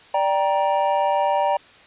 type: chord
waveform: triangle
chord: G minor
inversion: second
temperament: just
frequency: 588 / 784 / 940.8 Hz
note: D5 / G5 / Bb5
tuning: +2 / 0 / +16 cents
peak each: -20 dBFS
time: 0.14-1.57 s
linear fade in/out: 5 ms
effects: white hiss -48 dBFS RMS until 1.86 s + resampled to 8000 Hz